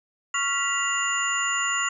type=tone cluster; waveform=sine; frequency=1115 / 1388 / 1958 / 2797 / 6990 Hz; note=C#6 / F6 / B6 / F7 / A8; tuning=+10 / -11 / -15 / +2 / -12 cents; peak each=-29 dBFS; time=0.34-1.89 s; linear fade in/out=5 ms; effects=none